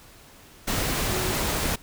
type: tone in noise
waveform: sine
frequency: 370 Hz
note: F#4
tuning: in tune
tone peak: -31 dBFS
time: 1.12-1.32 s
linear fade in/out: 10 ms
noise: pink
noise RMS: -26 dBFS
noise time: 0.67-1.76 s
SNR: -8 dB
effects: pink hiss -50 dBFS RMS until 1.82 s